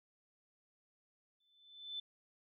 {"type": "tone with exponential growth", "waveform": "sine", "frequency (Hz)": 3520, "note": "A7", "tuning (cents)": 0, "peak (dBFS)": -38, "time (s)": [1.4, 2], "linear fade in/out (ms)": 5, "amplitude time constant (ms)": 130, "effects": []}